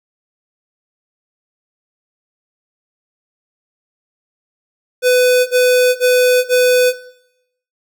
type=tone bursts; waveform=square; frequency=500 Hz; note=B4; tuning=21 cents sharp; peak=-9 dBFS; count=4; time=5.02-6.934 s; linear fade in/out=50 ms; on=450 ms; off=38 ms; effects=noise-tail reverb RT60 0.8 s tail -17 dB re dry